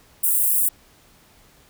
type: high-pass noise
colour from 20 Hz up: white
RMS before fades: -19 dBFS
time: 0.23-0.69 s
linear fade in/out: 10 ms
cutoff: 8600 Hz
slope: 48 dB/octave
effects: pink hiss -54 dBFS RMS until 1.69 s